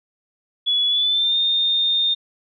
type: tone with pitch glide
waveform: sine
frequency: 3400 to 3644 Hz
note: G#7 to A#7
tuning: +40 to -40 cents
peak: -16 dBFS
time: 0.66-2.15 s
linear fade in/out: 20 ms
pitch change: +120 cents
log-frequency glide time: 0.88-1.37 s
effects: none